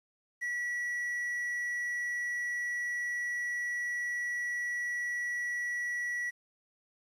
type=tone with quantisation; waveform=triangle; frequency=1939 Hz; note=B6; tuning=32 cents flat; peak=-30 dBFS; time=0.41-6.31 s; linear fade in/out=20 ms; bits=10; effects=resampled to 32000 Hz